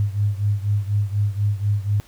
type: beating tone pair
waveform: sine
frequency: 101.3 / 105.4 Hz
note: G#2 / G#2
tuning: -43 / +26 cents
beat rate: 4.1 Hz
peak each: -20 / -23 dBFS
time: 0-2 s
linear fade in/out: 0 ms
effects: pink hiss -51 dBFS RMS until 2.07 s